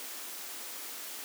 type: high-pass noise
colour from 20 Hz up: white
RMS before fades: -42 dBFS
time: 0-1.24 s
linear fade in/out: 0 ms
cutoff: 220 Hz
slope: 96 dB/octave
effects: none